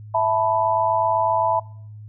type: chord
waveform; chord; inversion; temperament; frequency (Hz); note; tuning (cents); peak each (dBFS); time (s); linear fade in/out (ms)
sine; E suspended fourth; none; equal; 659.3 / 880 / 987.8; E5 / A5 / B5; 0 / 0 / 0; -21; 0.14-1.6; 10
effects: noise-tail reverb RT60 0.6 s tail -24 dB re dry + added 106 Hz sine -36 dBFS peak until 2.08 s